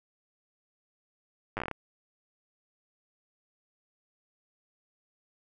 slowing click train, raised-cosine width 0.5 ms, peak -18 dBFS, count 9, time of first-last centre 1.57-1.713 s, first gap 9 ms, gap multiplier 1.19, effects none

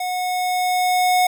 square tone with level ramp, 730 Hz, F#5, 24 cents flat, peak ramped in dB -23 to -14 dBFS, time 0-1.27 s, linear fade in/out 5 ms, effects none

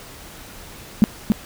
sine tone with echo, 213.6 Hz, G#3, 49 cents sharp, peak -7 dBFS, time 1.02-1.04 s, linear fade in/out 0 ms, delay 280 ms, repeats 1, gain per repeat -4 dB, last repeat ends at 1.32 s, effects pink hiss -40 dBFS RMS until 1.45 s

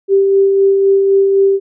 sine tone with tremolo, 392 Hz, G4, in tune, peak -6 dBFS, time 0.08-1.6 s, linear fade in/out 50 ms, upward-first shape sine, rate 3.9 Hz, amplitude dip 30%, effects none

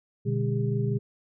sine tone cluster, 122.3 / 147.6 / 202.9 / 403.2 Hz, B2 / D3 / G#3 / G4, -16 / +9 / -40 / +49 cents, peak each -26 / -30 / -32 / -32 dBFS, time 0.25-0.99 s, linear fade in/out 20 ms, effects none

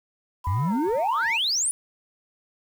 sine tone with pitch glide, 996 to 913.3 Hz, B5 to A#5, +14 to -36 cents, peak -26 dBFS, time 0.44-1.38 s, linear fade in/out 20 ms, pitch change -150 cents, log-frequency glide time 0.66-0.73 s
sine exponential sweep, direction up, 79.8 to 10000 Hz, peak -20 dBFS, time 0.47-1.71 s, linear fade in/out 0 ms
effects tanh soft clip ceiling -18 dBFS + 8-bit

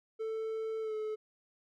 triangle tone with pitch glide, 442.7 to 431.3 Hz, A4 to A4, +11 to -35 cents, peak -32 dBFS, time 0.19-1.16 s, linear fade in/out 20 ms, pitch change -46 cents, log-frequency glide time 0.81-0.94 s, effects none

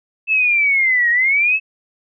sine linear two-way sweep, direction down then up, 2637 to 1864.7 to 2637 Hz, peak -12 dBFS, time 0.27-1.6 s, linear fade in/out 50 ms, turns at 1.1 s, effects none

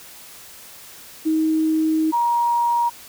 sine tone pair in turn, 315.9 / 946.6 Hz, D#4 / A#5, +26 / +26 cents, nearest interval octave + perfect fifth, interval 1900 cents, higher second, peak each -16 dBFS, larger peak neither, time 1.25-2.12 / 2.12-2.9 s, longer first, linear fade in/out 20 ms, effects white hiss -42 dBFS RMS until 3.08 s

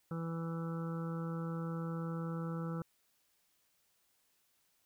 harmonic tone, 165.4 Hz, E3, 6 cents sharp, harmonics 1 / 2 / 3 / 5 / 6 / 7 / 8 / 9, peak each -37 / -47 / -46 / -56 / -58 / -55 / -49 / -60 dBFS, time 0.11-2.82 s, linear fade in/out 2 ms, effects white hiss -75 dBFS RMS until 4.85 s

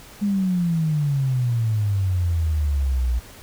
sine exponential sweep, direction down, 207.7 to 58.4 Hz, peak -18 dBFS, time 0.21-3.2 s, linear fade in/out 20 ms, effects pink hiss -44 dBFS RMS until 3.42 s

